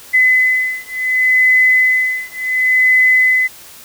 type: beating tone pair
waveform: sine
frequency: 2021 / 2021.69 Hz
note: B6 / B6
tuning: +39 / +40 cents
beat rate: 0.69 Hz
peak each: -13 dBFS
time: 0.13-3.48 s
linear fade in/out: 20 ms
effects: white hiss -38 dBFS RMS until 3.84 s